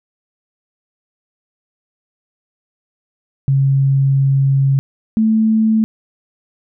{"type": "tone pair in turn", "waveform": "sine", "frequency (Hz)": [136.5, 220], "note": ["C#3", "A3"], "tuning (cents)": [-26, 0], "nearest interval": "minor sixth", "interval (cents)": 826, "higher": "second", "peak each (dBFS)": -10, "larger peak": "neither", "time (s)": [[3.48, 4.79], [5.17, 5.84]], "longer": "first", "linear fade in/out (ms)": 0, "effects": []}